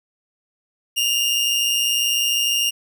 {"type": "tone with amplitude modulation", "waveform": "sawtooth", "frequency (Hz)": 2821, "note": "F7", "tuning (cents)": 17, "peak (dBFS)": -12, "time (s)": [0.96, 2.71], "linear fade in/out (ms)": 20, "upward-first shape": "sine", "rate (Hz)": 120, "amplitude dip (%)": 50, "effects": []}